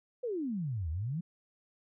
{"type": "exponential two-way sweep", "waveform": "sine", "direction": "down then up", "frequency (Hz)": [520, 74.6, 180], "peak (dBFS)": -32, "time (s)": [0.23, 1.21], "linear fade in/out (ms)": 10, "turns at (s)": 0.9, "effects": []}